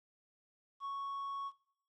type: tone with quantisation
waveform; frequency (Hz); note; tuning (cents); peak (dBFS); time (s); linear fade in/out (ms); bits
triangle; 1108.7; C#6; 0; -36; 0.8-1.52; 50; 11
effects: noise-tail reverb RT60 0.6 s tail -19 dB re dry + low-pass 5000 Hz 12 dB/octave